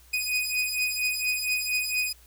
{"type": "beating tone pair", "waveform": "sawtooth", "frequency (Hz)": [2489, 2493.3], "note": ["D#7", "D#7"], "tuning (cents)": [0, 3], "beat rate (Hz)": 4.3, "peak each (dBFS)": -25, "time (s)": [0.13, 2.13], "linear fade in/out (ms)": 10, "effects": ["added 60 Hz sine -54 dBFS peak until 2.26 s", "white hiss -57 dBFS RMS until 2.26 s"]}